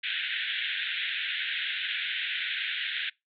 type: band-pass noise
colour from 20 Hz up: white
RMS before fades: -32 dBFS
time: 0.03-3.1 s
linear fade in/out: 10 ms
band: 1500 to 3700 Hz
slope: 96 dB/octave
effects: noise-tail reverb RT60 0.2 s tail -24 dB re dry